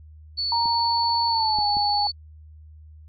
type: tone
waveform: sine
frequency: 4451 Hz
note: C#8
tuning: 6 cents sharp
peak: -23 dBFS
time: 0.37-2.12 s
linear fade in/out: 20 ms
type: tone with pitch glide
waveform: sine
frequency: 932.3 to 825.8 Hz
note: A#5 to G#5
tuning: 0 to -10 cents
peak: -21 dBFS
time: 0.52-2.07 s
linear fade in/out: 2 ms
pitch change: -210 cents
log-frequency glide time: 1.28-1.66 s
type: clicks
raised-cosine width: 3 ms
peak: -26 / -24 / -23 dBFS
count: 3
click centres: 0.657 / 1.587 / 1.769 s
effects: added 77 Hz sine -43 dBFS peak until 3.08 s + AAC 48 kbps

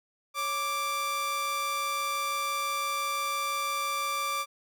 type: tone pair together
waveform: sawtooth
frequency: 554.4 / 1174.7 Hz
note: C#5 / D6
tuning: 0 / 0 cents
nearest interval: octave + minor second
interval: 1300 cents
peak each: -37 / -25 dBFS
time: 0.34-4.46 s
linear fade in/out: 50 ms
effects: none

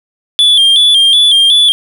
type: tone with vibrato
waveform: triangle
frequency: 3322 Hz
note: G#7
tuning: in tune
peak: -3 dBFS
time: 0.39-1.72 s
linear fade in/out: 0 ms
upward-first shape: square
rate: 2.7 Hz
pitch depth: 65 cents each way
effects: none

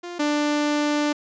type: tone pair in turn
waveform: sawtooth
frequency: 350 / 295.6 Hz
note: F4 / D4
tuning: +4 / +11 cents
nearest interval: minor third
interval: 293 cents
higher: first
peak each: -28 / -16 dBFS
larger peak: second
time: 0.03-0.19 / 0.19-1.13 s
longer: second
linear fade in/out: 10 ms
effects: resampled to 16000 Hz

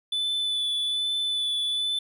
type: tone with vibrato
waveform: triangle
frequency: 3485 Hz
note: A7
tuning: 17 cents flat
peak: -23 dBFS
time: 0.12-1.99 s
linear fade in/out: 5 ms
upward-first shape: sine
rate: 1.2 Hz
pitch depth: 16 cents each way
effects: none

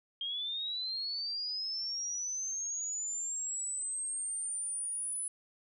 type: linear sweep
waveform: sine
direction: up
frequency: 3200 to 10080 Hz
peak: -34 dBFS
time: 0.21-5.28 s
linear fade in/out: 2 ms
effects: none

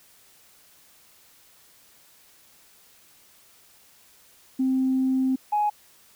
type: tone pair in turn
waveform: sine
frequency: 261.6 / 836.3 Hz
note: C4 / G#5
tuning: 0 / +12 cents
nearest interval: octave + minor sixth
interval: 2012 cents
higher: second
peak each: -19 dBFS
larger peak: neither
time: 4.59-5.36 / 5.52-5.7 s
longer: first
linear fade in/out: 10 ms
effects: tanh soft clip ceiling -15 dBFS + white hiss -56 dBFS RMS until 6.15 s

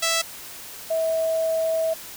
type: tone pair in turn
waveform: 5% pulse / sine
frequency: 659.3 / 648 Hz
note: E5 / E5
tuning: 0 / -30 cents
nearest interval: unison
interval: 30 cents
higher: first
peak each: -9 / -20 dBFS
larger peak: first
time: 0.02-0.22 / 0.9-1.94 s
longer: second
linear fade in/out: 10 ms
effects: white hiss -39 dBFS RMS until 2.16 s

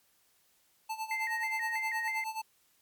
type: tone with tremolo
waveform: square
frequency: 880 Hz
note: A5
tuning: in tune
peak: -33 dBFS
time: 0.89-2.42 s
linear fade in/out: 10 ms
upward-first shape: sine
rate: 9.5 Hz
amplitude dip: 80%
type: tone with vibrato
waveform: sine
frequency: 1975.5 Hz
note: B6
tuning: in tune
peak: -32 dBFS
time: 1.11-2.24 s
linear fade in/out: 2 ms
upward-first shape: square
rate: 3.1 Hz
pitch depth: 95 cents each way
effects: white hiss -69 dBFS RMS until 2.81 s + MP3 96 kbps

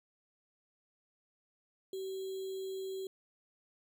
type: tone with sample-and-hold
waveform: sine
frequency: 382.1 Hz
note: G4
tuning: 44 cents flat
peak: -37 dBFS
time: 1.93-3.07 s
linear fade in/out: 2 ms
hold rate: 3675 Hz
effects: none

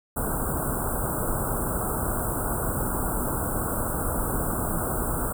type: band-stop noise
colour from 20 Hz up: pink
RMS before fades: -27 dBFS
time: 0.16-5.33 s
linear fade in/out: 10 ms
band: 1500 to 7900 Hz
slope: 96 dB/octave
effects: none

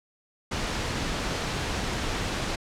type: noise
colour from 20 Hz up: pink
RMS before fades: -29 dBFS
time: 0.51-2.56 s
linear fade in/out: 10 ms
effects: low-pass 6000 Hz 12 dB/octave

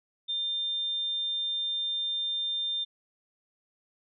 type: tone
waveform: sine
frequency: 3600 Hz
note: A7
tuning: 39 cents sharp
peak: -28 dBFS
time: 0.28-2.85 s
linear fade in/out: 20 ms
effects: none

